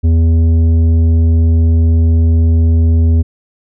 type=tone with tanh clipping; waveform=triangle; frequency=82 Hz; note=E2; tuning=9 cents flat; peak=-8 dBFS; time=0.03-3.23 s; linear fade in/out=20 ms; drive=13 dB; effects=none